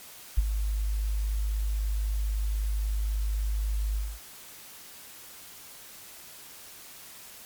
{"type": "tone with ADSR envelope", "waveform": "sine", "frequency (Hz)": 51.91, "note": "G#1", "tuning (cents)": 0, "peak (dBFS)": -15, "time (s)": [0.37, 4.2], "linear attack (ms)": 14, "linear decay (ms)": 26, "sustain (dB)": -10, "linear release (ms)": 240, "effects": ["white hiss -47 dBFS RMS until 7.45 s", "MP3 96 kbps"]}